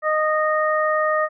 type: harmonic tone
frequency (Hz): 618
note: D#5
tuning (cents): -12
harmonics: 1 / 2 / 3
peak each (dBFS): -20 / -21 / -25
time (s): 0.02-1.29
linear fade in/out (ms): 50
effects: none